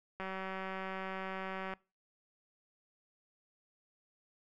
click train, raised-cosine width 0.5 ms, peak -26 dBFS, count 293, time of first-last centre 0.2-1.737 s, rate 190 Hz, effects noise-tail reverb RT60 0.3 s tail -23 dB re dry

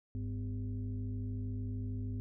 sine tone with frequency modulation, 102.1 Hz, G#2, 29 cents flat, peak -35 dBFS, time 0.15-2.2 s, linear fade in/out 0 ms, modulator 151 Hz, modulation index 0.86, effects none

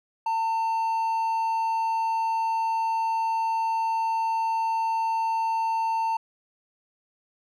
triangle tone, 900 Hz, A5, 39 cents sharp, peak -21 dBFS, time 0.26-6.17 s, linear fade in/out 5 ms, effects none

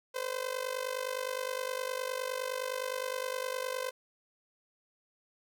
sawtooth tone with amplitude modulation, 513 Hz, C5, 34 cents flat, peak -26 dBFS, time 0.14-3.91 s, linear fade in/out 20 ms, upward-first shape sine, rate 49.7 Hz, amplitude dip 85%, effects none

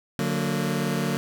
sawtooth chord, D augmented, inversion none, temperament just, 146.83 / 183.54 / 229.4 Hz, D3 / F#3 / A#3, 0 / -14 / -28 cents, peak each -24 dBFS, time 0.19-1.17 s, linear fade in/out 0 ms, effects none

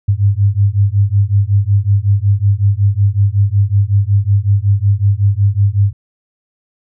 sine beating tone pair, 98 / 103.4 Hz, G2 / G#2, 0 / -7 cents, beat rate 5.4 Hz, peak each -12 dBFS, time 0.08-5.93 s, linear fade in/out 10 ms, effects none

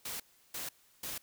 white noise bursts, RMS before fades -40 dBFS, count 3, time 0.05-1.18 s, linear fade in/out 5 ms, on 150 ms, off 340 ms, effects white hiss -66 dBFS RMS until 1.22 s

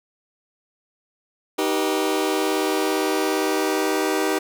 sawtooth chord, Eb augmented, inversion none, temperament just, 311.1 / 388.9 / 486.1 Hz, Eb4 / G4 / B4, 0 / -14 / -28 cents, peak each -20 / -19 / -23 dBFS, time 1.58-4.39 s, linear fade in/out 10 ms, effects none

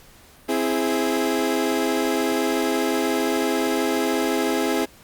30% pulse chord, C augmented, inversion none, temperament equal, 261.6 / 329.6 / 415.3 Hz, C4 / E4 / G#4, 0 / 0 / 0 cents, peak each -22 dBFS, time 0.48-4.86 s, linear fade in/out 20 ms, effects pink hiss -50 dBFS RMS until 5.03 s + Opus 48 kbps

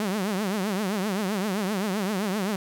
sawtooth tone with vibrato, 200 Hz, G3, 35 cents sharp, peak -21 dBFS, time 0-2.56 s, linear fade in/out 2 ms, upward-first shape triangle, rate 7.7 Hz, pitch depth 200 cents each way, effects none

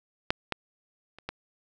clicks, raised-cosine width 0.3 ms, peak -7 / -12 / -30 / -17 dBFS, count 4, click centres 0.305 / 0.523 / 1.186 / 1.29 s, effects none

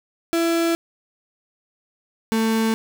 35% pulse tone pair in turn, 334.3 / 223.1 Hz, E4 / A3, +24 / +24 cents, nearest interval perfect fifth, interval 700 cents, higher first, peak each -16 dBFS, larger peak neither, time 0.33-0.75 / 2.32-2.74 s, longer neither, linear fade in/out 0 ms, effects none

